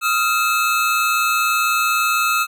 square tone cluster, 1262 / 1382 / 2604 Hz, D#6 / F6 / E7, +24 / -19 / -22 cents, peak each -21 dBFS, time 0.01-2.47 s, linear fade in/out 50 ms, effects none

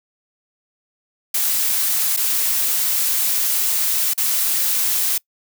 blue noise with dropouts, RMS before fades -19 dBFS, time 1.34-5.18 s, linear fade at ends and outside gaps 5 ms, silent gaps 2.165-2.172 / 4.136-4.177 s, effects noise-tail reverb RT60 0.1 s tail -24 dB re dry

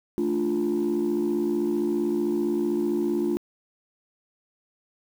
sine chord, D minor, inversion second, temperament equal, 220 / 293.7 / 349.2 Hz, A3 / D4 / F4, 0 / 0 / 0 cents, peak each -27 / -26 / -23 dBFS, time 0.18-3.37 s, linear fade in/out 0 ms, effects tanh soft clip ceiling -18 dBFS + 8-bit

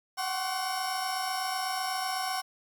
35% pulse tone cluster, 729 / 757 / 1059 / 1133 / 5450 Hz, F#5 / F#5 / C6 / C#6 / F8, -26 / +39 / +21 / +37 / -43 cents, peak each -39 / -31 / -37 / -37 / -35 dBFS, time 0.17-2.42 s, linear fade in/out 20 ms, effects 10-bit

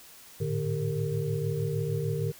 sine tone cluster, 105.1 / 111.6 / 149 / 397.5 / 462.2 Hz, G#2 / A2 / D3 / G4 / A#4, +21 / +25 / +25 / +24 / -15 cents, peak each -36 / -34 / -30 / -36 / -34 dBFS, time 0.4-2.32 s, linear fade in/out 10 ms, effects white hiss -51 dBFS RMS until 2.39 s

